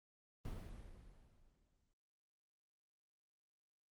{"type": "noise with exponential decay", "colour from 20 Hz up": "brown", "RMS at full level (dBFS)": -43, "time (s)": [0.45, 1.93], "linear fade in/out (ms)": 2, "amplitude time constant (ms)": 320, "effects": ["Opus 24 kbps"]}